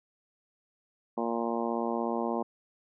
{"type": "harmonic tone", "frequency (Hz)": 116.54, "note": "A#2", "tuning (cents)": 0, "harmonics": [2, 3, 4, 5, 6, 7, 8, 9], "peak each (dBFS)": [-33, -35, -36, -37, -38, -38, -39, -40], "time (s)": [1.17, 2.43], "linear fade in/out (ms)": 10, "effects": []}